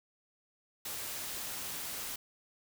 white noise, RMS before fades -40 dBFS, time 0.85-2.16 s, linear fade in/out 5 ms, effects none

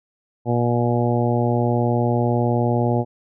harmonic tone, 119.9 Hz, A#2, 49 cents sharp, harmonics 1 / 2 / 3 / 4 / 5 / 6 / 7, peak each -20 / -23 / -25 / -26 / -27 / -28 / -28 dBFS, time 0.45-3.05 s, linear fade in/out 50 ms, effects none

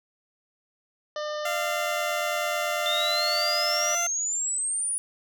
harmonic tone, 602 Hz, D5, 43 cents sharp, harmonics 1 / 2 / 3 / 5 / 6 / 7 / 8 / 9 / 10, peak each -30 / -36 / -40 / -44 / -46 / -47 / -48 / -49 / -50 dBFS, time 1.16-3.95 s, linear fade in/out 2 ms
15% pulse tone, 691 Hz, F5, 19 cents flat, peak -21 dBFS, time 1.45-4.07 s, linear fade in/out 5 ms
sine exponential sweep, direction up, 3543 to 9800 Hz, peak -25 dBFS, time 2.86-4.98 s, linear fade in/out 0 ms
effects none

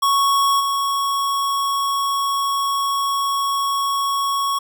square tone with level steps, 1108.7 Hz, C#6, in tune, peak -15 / -19 dBFS, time 0.02-4.59 s, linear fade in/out 10 ms, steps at 0.59 s, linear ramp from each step 20 ms, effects none

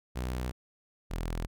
sawtooth tone pair in turn, 62.4 / 41.65 Hz, B1 / E1, +19 / +19 cents, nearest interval perfect fifth, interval 700 cents, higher first, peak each -28 dBFS, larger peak neither, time 0.15-0.52 / 1.1-1.47 s, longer neither, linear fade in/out 20 ms, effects none

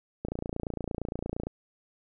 click train, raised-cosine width 2 ms, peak -19 dBFS, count 36, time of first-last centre 0.25-1.47 s, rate 28.7 Hz, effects none

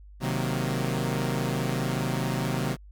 sawtooth chord, C half-diminished seventh, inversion none, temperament equal, 130.81 / 155.56 / 185 / 233.1 Hz, C3 / Eb3 / Gb3 / Bb3, 0 / 0 / 0 / 0 cents, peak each -25 / -28 / -29 / -30 dBFS, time 0.2-2.77 s, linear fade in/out 50 ms, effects added 50 Hz sine -45 dBFS peak until 2.91 s

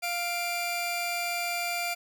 sawtooth tone pair together, 698.5 / 2369 Hz, F5 / D7, 0 / +14 cents, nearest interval octave + major sixth, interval 2114 cents, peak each -28 dBFS, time 0.02-1.95 s, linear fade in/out 20 ms, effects none

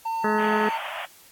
triangle tone, 903 Hz, A5, 45 cents sharp, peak -23 dBFS, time 0.05-0.78 s, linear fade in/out 10 ms
harmonic tone, 213 Hz, G#3, 44 cents sharp, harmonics 1 / 2 / 3 / 4 / 5 / 6 / 7 / 8 / 9, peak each -26 / -25 / -34 / -35 / -37 / -30 / -34 / -31 / -35 dBFS, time 0.24-0.69 s, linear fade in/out 5 ms
pink band-pass noise, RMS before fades -34 dBFS, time 0.38-1.06 s, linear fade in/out 10 ms, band 590 to 3300 Hz, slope 96 dB/octave
effects white hiss -52 dBFS RMS until 1.31 s + AAC 64 kbps

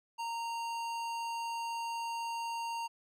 sine tone with hard clipping, 926 Hz, A#5, 12 cents flat, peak -37 dBFS, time 0.18-2.88 s, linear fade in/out 20 ms, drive 16 dB, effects none

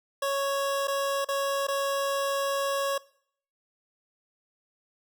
25% pulse tone with dropouts, 554 Hz, C#5, 1 cent flat, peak -22 dBFS, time 0.22-2.98 s, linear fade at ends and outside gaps 5 ms, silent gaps 0.873-0.88 / 1.247-1.286 / 1.67-1.683 s, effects noise-tail reverb RT60 0.6 s tail -21 dB re dry

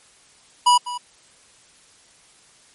square tone with echo, 977 Hz, B5, 19 cents flat, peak -12 dBFS, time 0.66-0.78 s, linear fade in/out 10 ms, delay 200 ms, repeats 1, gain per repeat -15 dB, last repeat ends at 0.98 s, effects white hiss -53 dBFS RMS until 2.74 s + MP3 48 kbps

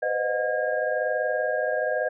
sine tone cluster, 503 / 524 / 618 / 723 / 1626 Hz, B4 / C5 / D#5 / F#5 / G#6, +32 / +2 / -12 / -40 / -37 cents, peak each -29 / -34 / -26 / -32 / -30 dBFS, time 0.02-2.09 s, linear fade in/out 10 ms, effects none

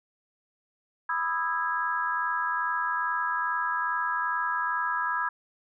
sine chord, E major seventh, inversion second, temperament just, 988.9 / 1236.1 / 1318.5 / 1648.1 Hz, B5 / D#6 / E6 / G#6, +2 / -12 / 0 / -14 cents, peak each -30 / -34 / -32 / -30 dBFS, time 1.09-5.29 s, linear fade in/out 5 ms, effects none

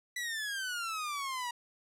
sawtooth exponential sweep, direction down, 1986 to 950 Hz, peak -31 dBFS, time 0.16-1.51 s, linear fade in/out 5 ms, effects low-pass 12000 Hz 12 dB/octave

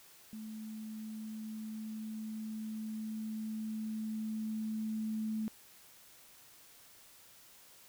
sine tone with level ramp, 218 Hz, A3, 16 cents flat, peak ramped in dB -42 to -33 dBFS, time 0.33-5.48 s, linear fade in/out 0 ms, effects white hiss -59 dBFS RMS until 7.88 s

